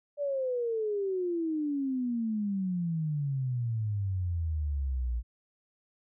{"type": "exponential sweep", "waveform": "sine", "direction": "down", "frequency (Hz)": [587.3, 57], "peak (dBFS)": -28, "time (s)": [0.17, 5.23], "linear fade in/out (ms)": 50, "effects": []}